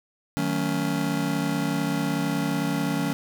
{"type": "chord", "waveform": "square", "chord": "D# half-diminished seventh", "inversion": "none", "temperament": "just", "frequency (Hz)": [155.56, 186.68, 224, 280], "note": ["D#3", "F#3", "A3", "C#4"], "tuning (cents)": [0, 16, 31, 18], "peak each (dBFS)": [-30, -31, -32, -28], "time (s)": [0.37, 3.13], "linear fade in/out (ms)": 0, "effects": []}